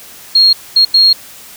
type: tone bursts at uneven times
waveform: sine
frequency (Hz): 4263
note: C8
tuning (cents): +32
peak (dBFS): -4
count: 3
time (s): 0.35-0.53 / 0.76-0.85 / 0.94-1.13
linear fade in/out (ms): 5
effects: white hiss -35 dBFS RMS until 1.56 s